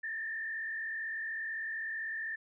sine tone with frequency modulation, 1789 Hz, A6, 28 cents sharp, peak -35 dBFS, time 0.03-2.36 s, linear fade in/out 10 ms, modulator 44.2 Hz, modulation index 1.1, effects none

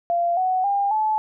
sine tone with pitch steps, 690 / 743.8 / 801.8 / 864.3 Hz, F5 / F#5 / G5 / A5, -21 / +9 / +39 / -31 cents, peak -18 dBFS, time 0.1-1.18 s, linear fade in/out 0 ms, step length 270 ms, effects none

